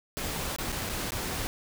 pink noise with dropouts, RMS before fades -33 dBFS, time 0.17-1.47 s, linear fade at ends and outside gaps 0 ms, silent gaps 0.562-0.585 / 0.72-0.725 / 0.892-0.896 / 1.106-1.12 s, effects none

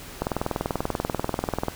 click train, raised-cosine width 1 ms, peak -10 dBFS, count 31, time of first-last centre 0.22-1.683 s, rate 20.5 Hz, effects pink hiss -41 dBFS RMS until 1.75 s

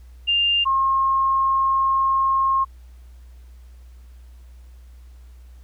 sine tone pair in turn, 2800 / 1073.9 Hz, F7 / C6, +4 / +45 cents, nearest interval octave + perfect fourth, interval 1659 cents, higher first, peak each -16 / -16 dBFS, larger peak neither, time 0.27-0.65 / 0.65-2.65 s, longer second, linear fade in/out 20 ms, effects added 61 Hz sine -41 dBFS peak until 5.63 s + pink hiss -61 dBFS RMS until 5.63 s

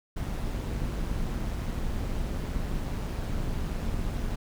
brown noise with amplitude modulation, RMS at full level -28 dBFS, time 0.16-4.36 s, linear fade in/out 10 ms, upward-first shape sine, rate 190 Hz, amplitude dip 55%, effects none

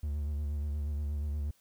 triangle tone with vibrato, 73.42 Hz, D2, in tune, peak -29 dBFS, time 0.03-1.51 s, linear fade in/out 5 ms, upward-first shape sine, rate 8.4 Hz, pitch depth 48 cents each way, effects white hiss -68 dBFS RMS until 1.6 s

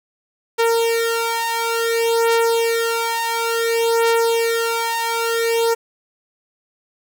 sawtooth beating tone pair, 460 / 460.57 Hz, A#4 / A#4, -23 / -21 cents, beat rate 0.57 Hz, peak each -16 / -15 dBFS, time 0.58-5.75 s, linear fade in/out 20 ms, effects 8-bit

